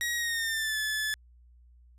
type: tone with pitch glide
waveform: sawtooth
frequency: 1898 to 1730.4 Hz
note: A#6 to A6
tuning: +31 to -29 cents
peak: -25 dBFS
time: 0.01-1.14 s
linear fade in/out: 0 ms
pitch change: -160 cents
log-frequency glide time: 0.16-0.78 s
effects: added 60 Hz sine -54 dBFS peak until 1.98 s + resampled to 32000 Hz